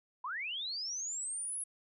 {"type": "linear sweep", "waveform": "sine", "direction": "up", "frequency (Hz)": [932.3, 10820], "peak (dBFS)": -36, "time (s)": [0.24, 1.64], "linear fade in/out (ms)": 5, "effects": []}